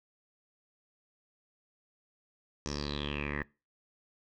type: tone with low-pass filter sweep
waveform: 10% pulse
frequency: 72.7 Hz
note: D2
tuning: 17 cents flat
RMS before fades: -36 dBFS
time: 2.66-3.43 s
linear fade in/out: 0 ms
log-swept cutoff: 6000 to 1800 Hz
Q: 7.8
effects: noise-tail reverb RT60 0.3 s tail -23 dB re dry